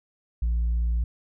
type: tone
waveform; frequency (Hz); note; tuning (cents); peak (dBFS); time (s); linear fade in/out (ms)
sine; 57.9; A#1; -11; -19; 0.42-1.04; 5
effects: tanh soft clip ceiling -20 dBFS